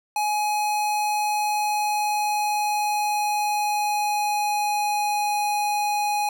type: tone with pitch glide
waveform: square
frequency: 840 to 830.8 Hz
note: G#5 to G#5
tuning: +19 to 0 cents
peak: -22 dBFS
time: 0.16-6.29 s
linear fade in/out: 2 ms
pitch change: -19 cents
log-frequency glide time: 1.39-5.36 s
effects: none